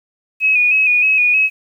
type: tone with vibrato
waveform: sine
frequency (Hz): 2509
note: D#7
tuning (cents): +14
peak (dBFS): -10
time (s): 0.4-1.5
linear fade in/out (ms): 50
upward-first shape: square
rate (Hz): 3.2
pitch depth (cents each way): 36
effects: 8-bit